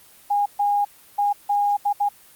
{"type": "tone bursts at uneven times", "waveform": "sine", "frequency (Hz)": 817, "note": "G#5", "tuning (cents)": -29, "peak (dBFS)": -17, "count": 6, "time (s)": [[0.3, 0.46], [0.59, 0.85], [1.18, 1.33], [1.49, 1.77], [1.85, 1.93], [2, 2.09]], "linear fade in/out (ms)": 10, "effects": ["white hiss -50 dBFS RMS until 2.35 s", "Opus 32 kbps"]}